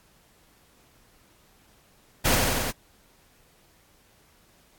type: noise with echo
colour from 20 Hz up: pink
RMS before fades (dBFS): -21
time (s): 2.24-2.36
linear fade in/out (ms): 20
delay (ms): 90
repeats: 4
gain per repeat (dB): -2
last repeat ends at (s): 2.72
effects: pink hiss -60 dBFS RMS until 4.78 s + AAC 64 kbps